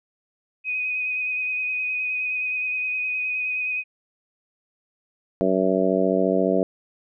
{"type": "tone with vibrato", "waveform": "sine", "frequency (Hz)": 2503, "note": "D#7", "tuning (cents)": 10, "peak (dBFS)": -23, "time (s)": [0.64, 3.84], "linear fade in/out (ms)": 50, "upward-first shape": "sine", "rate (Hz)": 9.6, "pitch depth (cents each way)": 19}
{"type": "harmonic tone", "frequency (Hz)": 94.4, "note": "F#2", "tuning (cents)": 35, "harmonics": [2, 3, 4, 5, 6, 7], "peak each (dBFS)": [-25, -25, -25, -25, -25, -25], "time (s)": [5.41, 6.63], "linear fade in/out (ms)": 0}
{"effects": []}